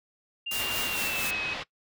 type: tone with pitch glide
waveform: sine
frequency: 2794 to 2547 Hz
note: F7 to D#7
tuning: 0 to +40 cents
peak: -30 dBFS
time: 0.46-1.54 s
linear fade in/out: 10 ms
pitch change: -160 cents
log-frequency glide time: 0.87-1.37 s
type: noise with tremolo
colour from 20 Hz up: white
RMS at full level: -32 dBFS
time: 0.51-1.31 s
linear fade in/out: 5 ms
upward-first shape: sine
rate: 4.4 Hz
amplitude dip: 50%
type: low-pass noise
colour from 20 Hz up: white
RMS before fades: -36 dBFS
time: 0.58-1.64 s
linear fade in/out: 20 ms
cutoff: 3800 Hz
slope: 24 dB/octave
effects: noise-tail reverb RT60 0.1 s tail -21 dB re dry